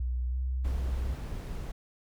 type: tone with pitch glide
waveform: sine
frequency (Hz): 61.74 to 63.99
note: B1 to C2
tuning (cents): 0 to -38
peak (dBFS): -28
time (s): 0-1.14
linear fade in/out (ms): 5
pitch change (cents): +62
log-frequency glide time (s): 0.3-0.36
type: noise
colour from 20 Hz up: brown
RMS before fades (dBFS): -37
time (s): 0.64-1.72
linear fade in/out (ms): 10
effects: none